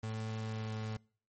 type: tone with pitch glide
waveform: 35% pulse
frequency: 110.1 to 109.21 Hz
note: A2 to A2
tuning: +2 to -12 cents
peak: -35 dBFS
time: 0.03-0.97 s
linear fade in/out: 5 ms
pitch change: -14 cents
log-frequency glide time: 0.49-0.73 s
effects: noise-tail reverb RT60 0.5 s tail -26 dB re dry + MP3 32 kbps